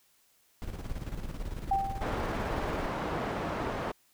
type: noise with tremolo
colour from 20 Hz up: brown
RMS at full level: -35 dBFS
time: 0.62-2.86 s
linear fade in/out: 0 ms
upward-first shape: square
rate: 18 Hz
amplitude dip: 55%
type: tone with exponential decay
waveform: sine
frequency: 784 Hz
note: G5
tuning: in tune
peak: -22 dBFS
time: 1.71-2.31 s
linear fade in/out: 5 ms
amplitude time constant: 130 ms
type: low-pass noise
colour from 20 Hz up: white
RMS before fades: -34 dBFS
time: 2.01-3.92 s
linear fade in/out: 10 ms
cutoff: 960 Hz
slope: 12 dB/octave
effects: white hiss -67 dBFS RMS until 4.13 s